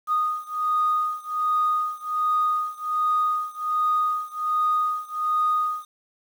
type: beating tone pair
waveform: sine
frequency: 1237 / 1238.3 Hz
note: D#6 / D#6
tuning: -10 / -9 cents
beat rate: 1.3 Hz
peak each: -23 / -24 dBFS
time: 0.07-5.87 s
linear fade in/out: 50 ms
effects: tanh soft clip ceiling -14 dBFS + 8-bit